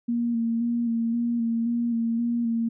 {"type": "tone with vibrato", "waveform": "sine", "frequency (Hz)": 233.1, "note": "A#3", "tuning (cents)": 0, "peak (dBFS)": -22, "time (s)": [0.08, 2.69], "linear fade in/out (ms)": 10, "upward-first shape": "square", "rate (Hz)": 1.9, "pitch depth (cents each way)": 24, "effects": []}